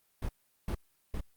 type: noise bursts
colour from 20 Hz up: brown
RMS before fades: -33 dBFS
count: 3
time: 0.22-1.207 s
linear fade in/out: 5 ms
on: 69 ms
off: 390 ms
effects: white hiss -72 dBFS RMS until 1.36 s + Opus 32 kbps